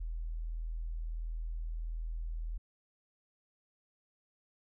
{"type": "tone", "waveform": "sine", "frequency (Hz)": 40.74, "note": "E1", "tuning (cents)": -20, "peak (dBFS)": -35, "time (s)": [0, 2.58], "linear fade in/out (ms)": 10, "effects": []}